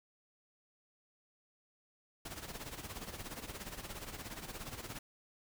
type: noise with tremolo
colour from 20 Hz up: pink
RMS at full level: -43 dBFS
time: 2.25-4.99 s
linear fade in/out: 5 ms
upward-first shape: sine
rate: 17 Hz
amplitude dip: 70%
effects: none